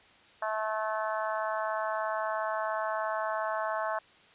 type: harmonic tone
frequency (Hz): 217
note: A3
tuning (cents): -24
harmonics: 3 / 4 / 5 / 6 / 7 / 8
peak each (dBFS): -33 / -36 / -35 / -40 / -39 / -43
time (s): 0.42-3.99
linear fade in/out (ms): 5
effects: white hiss -58 dBFS RMS until 4.34 s + resampled to 8000 Hz